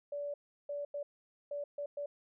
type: tone bursts at uneven times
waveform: sine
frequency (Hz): 577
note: D5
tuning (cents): -31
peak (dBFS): -36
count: 6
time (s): 0.12-0.34 / 0.69-0.85 / 0.94-1.03 / 1.51-1.64 / 1.78-1.86 / 1.97-2.06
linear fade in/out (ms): 5
effects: none